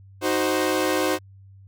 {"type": "chord", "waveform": "sawtooth", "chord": "C diminished", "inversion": "first", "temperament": "equal with one note detuned", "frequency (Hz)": [311.1, 372.6, 523.3], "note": ["Eb4", "Gb4", "C5"], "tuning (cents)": [0, 12, 0], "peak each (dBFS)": -21, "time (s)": [0.21, 1.19], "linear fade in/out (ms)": 50, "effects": ["added 97 Hz sine -45 dBFS peak until 1.67 s"]}